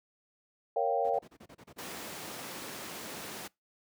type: chord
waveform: sine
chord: G half-diminished seventh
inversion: first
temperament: equal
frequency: 466.2 / 554.4 / 698.5 / 784 Hz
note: Bb4 / Db5 / F5 / G5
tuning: 0 / 0 / 0 / 0 cents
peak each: -32 dBFS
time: 0.76-1.19 s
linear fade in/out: 5 ms
type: noise bursts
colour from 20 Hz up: brown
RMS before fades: -43 dBFS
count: 11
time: 1.04-2 s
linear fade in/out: 10 ms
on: 60 ms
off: 30 ms
type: noise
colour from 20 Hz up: pink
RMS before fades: -41 dBFS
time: 1.78-3.48 s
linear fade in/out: 10 ms
effects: noise-tail reverb RT60 0.2 s tail -24 dB re dry + high-pass 200 Hz 12 dB/octave